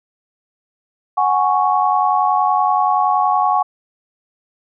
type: chord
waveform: sine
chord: F# suspended second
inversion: none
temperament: equal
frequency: 740 / 830.6 / 1108.7 Hz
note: F#5 / G#5 / C#6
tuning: 0 / 0 / 0 cents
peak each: -17 dBFS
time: 1.17-3.63 s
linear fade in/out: 10 ms
effects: none